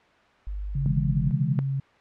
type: tone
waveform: sine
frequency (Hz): 50.1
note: G1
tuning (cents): +38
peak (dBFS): -29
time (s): 0.47-1.31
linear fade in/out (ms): 0
type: tone with pitch glide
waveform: sine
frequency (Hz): 138.59 to 136.21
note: C#3 to C#3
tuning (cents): 0 to -30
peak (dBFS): -24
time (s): 0.75-1.8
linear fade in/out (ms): 5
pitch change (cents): -30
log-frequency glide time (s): 1.05-1.19
type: chord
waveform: sine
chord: E dominant seventh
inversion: second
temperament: just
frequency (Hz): 123.61 / 148.33 / 164.81 / 206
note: B2 / D3 / E3 / G#3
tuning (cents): +2 / +18 / 0 / -14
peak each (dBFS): -33 / -29 / -28 / -31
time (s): 0.86-1.59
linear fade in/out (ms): 0
effects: white hiss -57 dBFS RMS until 2 s + low-pass 2000 Hz 12 dB/octave